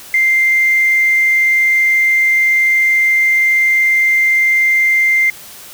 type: tone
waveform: sine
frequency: 2093 Hz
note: C7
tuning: in tune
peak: -8 dBFS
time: 0.14-5.3 s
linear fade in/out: 2 ms
effects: tanh soft clip ceiling -4 dBFS + white hiss -35 dBFS RMS until 5.73 s